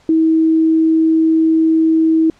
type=tone; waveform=sine; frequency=321.4 Hz; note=E4; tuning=44 cents flat; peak=-9 dBFS; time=0.09-2.3 s; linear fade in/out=2 ms; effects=pink hiss -51 dBFS RMS until 2.39 s + low-pass 6000 Hz 12 dB/octave